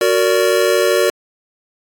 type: chord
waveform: square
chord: Gb augmented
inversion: none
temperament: just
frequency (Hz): 370 / 462.5 / 578.1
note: Gb4 / Bb4 / D5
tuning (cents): 0 / -14 / -27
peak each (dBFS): -17 / -17 / -17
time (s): 0.01-1.1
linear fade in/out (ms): 2
effects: AAC 64 kbps